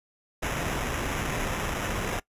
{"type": "noise with sample-and-hold", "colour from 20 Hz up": "pink", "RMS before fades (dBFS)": -30, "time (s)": [0.42, 2.2], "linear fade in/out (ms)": 10, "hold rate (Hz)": 4410, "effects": ["noise-tail reverb RT60 0.1 s tail -21 dB re dry", "resampled to 32000 Hz"]}